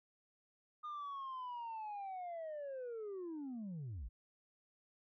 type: linear sweep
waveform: sine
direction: down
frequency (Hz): 1225 to 45.07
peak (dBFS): -40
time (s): 0.83-4.09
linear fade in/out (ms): 20
effects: tanh soft clip ceiling -41 dBFS